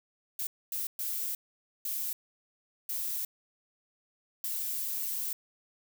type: noise bursts at uneven times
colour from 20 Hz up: violet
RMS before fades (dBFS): -34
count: 6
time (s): 0.39-0.47 / 0.72-0.87 / 0.99-1.35 / 1.85-2.13 / 2.89-3.25 / 4.44-5.33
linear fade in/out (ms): 2
effects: none